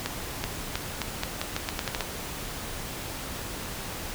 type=accelerating click train; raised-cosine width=0.2 ms; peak=-10 dBFS; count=12; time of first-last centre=0.06-2.007 s; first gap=380 ms; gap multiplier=0.83; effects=pink hiss -36 dBFS RMS until 4.14 s